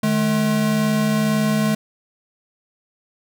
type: tone pair together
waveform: square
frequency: 152.05 / 214.1 Hz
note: D#3 / A3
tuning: -40 / -47 cents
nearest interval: tritone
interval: 593 cents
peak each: -24 / -18 dBFS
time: 0.03-1.75 s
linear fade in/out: 5 ms
effects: none